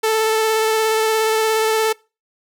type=tone with vibrato; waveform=sawtooth; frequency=440 Hz; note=A4; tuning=in tune; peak=-11 dBFS; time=0.03-1.93 s; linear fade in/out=10 ms; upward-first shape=square; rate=17 Hz; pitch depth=12 cents each way; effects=noise-tail reverb RT60 0.3 s tail -24 dB re dry